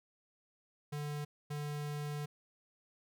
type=tone bursts at uneven times; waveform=square; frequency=147.3 Hz; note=D3; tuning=6 cents sharp; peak=-38 dBFS; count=2; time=0.92-1.25 / 1.5-2.26 s; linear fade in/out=10 ms; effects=none